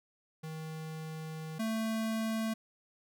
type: tone pair in turn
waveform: square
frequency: 158.2 / 222.2 Hz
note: D#3 / A3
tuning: +29 / +17 cents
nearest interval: tritone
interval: 588 cents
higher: second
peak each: -40 / -32 dBFS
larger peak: second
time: 0.43-1.59 / 1.59-2.54 s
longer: first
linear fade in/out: 10 ms
effects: none